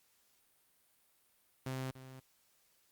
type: tone with echo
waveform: sawtooth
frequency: 130.81 Hz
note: C3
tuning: in tune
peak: -33 dBFS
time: 1.66-1.91 s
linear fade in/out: 5 ms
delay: 290 ms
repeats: 1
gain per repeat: -13 dB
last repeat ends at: 2.2 s
effects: white hiss -72 dBFS RMS until 2.91 s + Opus 48 kbps